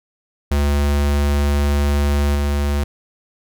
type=tone with level steps; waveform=square; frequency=71.9 Hz; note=D2; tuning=36 cents flat; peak=-15 / -17 dBFS; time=0.51-2.84 s; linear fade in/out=5 ms; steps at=2.35 s; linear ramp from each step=5 ms; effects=none